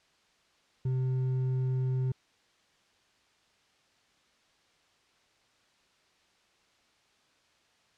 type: tone with hard clipping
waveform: sine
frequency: 129.2 Hz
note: C3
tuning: 21 cents flat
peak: -28 dBFS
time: 0.85-2.12 s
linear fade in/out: 5 ms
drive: 4 dB
effects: white hiss -67 dBFS RMS until 7.97 s + low-pass 5000 Hz 12 dB/octave